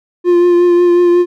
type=tone with vibrato; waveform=triangle; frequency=350.8 Hz; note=F4; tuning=8 cents sharp; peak=-4 dBFS; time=0.24-1.26 s; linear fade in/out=50 ms; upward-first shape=triangle; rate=5.5 Hz; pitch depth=22 cents each way; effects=none